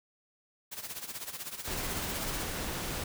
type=noise with tremolo; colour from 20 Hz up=white; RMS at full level=-38 dBFS; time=0.71-2.44 s; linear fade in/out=20 ms; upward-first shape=sine; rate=16 Hz; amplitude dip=75%
type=noise; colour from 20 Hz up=pink; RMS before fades=-36 dBFS; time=1.67-3.04 s; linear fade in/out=5 ms
effects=none